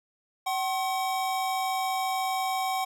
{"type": "tone pair together", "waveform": "square", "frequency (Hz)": [759, 1073.4], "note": ["F#5", "C6"], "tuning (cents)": [44, 44], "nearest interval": "tritone", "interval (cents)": 600, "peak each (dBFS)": [-28, -34], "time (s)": [0.46, 2.85], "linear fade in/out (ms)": 10, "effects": []}